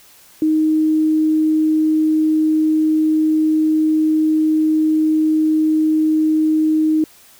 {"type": "tone", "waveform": "sine", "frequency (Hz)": 312.1, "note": "D#4", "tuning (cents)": 5, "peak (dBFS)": -12, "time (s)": [0.42, 7.04], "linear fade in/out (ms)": 2, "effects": ["white hiss -47 dBFS RMS until 7.39 s"]}